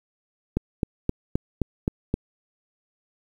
click train, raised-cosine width 3 ms, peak -9 dBFS, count 7, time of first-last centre 0.57-2.141 s, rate 3.82 Hz, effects 8-bit

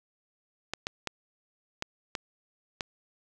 clicks, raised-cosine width 0.2 ms, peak -14 dBFS, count 6, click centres 0.736 / 0.869 / 1.073 / 1.824 / 2.152 / 2.808 s, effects none

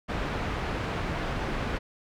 pink low-pass noise, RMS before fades -31 dBFS, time 0.08-1.79 s, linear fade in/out 20 ms, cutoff 2400 Hz, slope 12 dB/octave, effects none

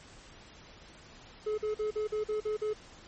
triangle tone bursts, 427 Hz, G#4, 48 cents sharp, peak -27 dBFS, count 8, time 1.46-2.735 s, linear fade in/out 10 ms, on 120 ms, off 45 ms, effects pink hiss -53 dBFS RMS until 3.07 s + MP3 32 kbps

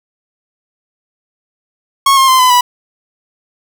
45% pulse tone with pitch steps, 1096 / 1066.6 / 1038.1 / 1010.3 / 983.2 Hz, C#6 / C6 / C6 / B5 / B5, -20 / +33 / -14 / +39 / -8 cents, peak -6 dBFS, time 2.06-2.61 s, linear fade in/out 5 ms, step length 110 ms, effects none

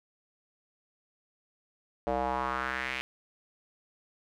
square tone with band-pass filter sweep, 64.4 Hz, C2, 27 cents flat, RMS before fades -32 dBFS, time 2.07-3.01 s, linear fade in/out 0 ms, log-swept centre 610 to 2500 Hz, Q 2.9, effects none

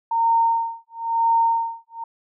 sine tone with tremolo, 918 Hz, A#5, 27 cents flat, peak -14 dBFS, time 0.11-2.04 s, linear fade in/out 5 ms, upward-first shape sine, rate 1 Hz, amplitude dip 100%, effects none

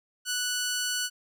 10% pulse tone, 1480 Hz, F#6, in tune, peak -19 dBFS, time 0.25-1.1 s, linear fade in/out 50 ms, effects none

